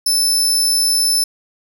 25% pulse tone, 5274 Hz, E8, in tune, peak -8 dBFS, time 0.06-1.24 s, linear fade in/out 5 ms, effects none

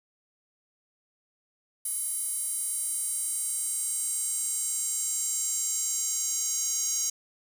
square tone with high-pass filter sweep, 435.4 Hz, A4, 18 cents flat, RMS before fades -30 dBFS, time 1.85-7.1 s, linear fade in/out 5 ms, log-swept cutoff 10000 to 6500 Hz, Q 5.8, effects none

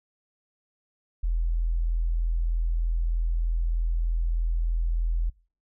sine tone, 41.62 Hz, E1, 17 cents sharp, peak -22 dBFS, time 1.23-5.3 s, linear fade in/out 10 ms, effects noise-tail reverb RT60 0.4 s tail -24 dB re dry

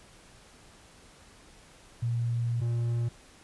sine / triangle tone pair in turn, 118 / 118 Hz, A#2 / A#2, +22 / +22 cents, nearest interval unison, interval 0 cents, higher neither, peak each -26 / -24 dBFS, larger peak second, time 2.02-2.61 / 2.61-3.09 s, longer first, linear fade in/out 10 ms, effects pink hiss -55 dBFS RMS until 3.43 s + resampled to 24000 Hz

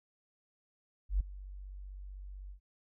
sine tone with ADSR envelope, 47.89 Hz, G1, 40 cents flat, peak -24 dBFS, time 1.09-2.6 s, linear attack 110 ms, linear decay 11 ms, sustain -19 dB, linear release 98 ms, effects none

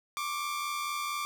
sawtooth tone pair together, 1094 / 1178.3 Hz, C#6 / D6, -23 / +5 cents, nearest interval minor second, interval 128 cents, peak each -36 / -29 dBFS, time 0.17-1.25 s, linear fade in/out 0 ms, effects none

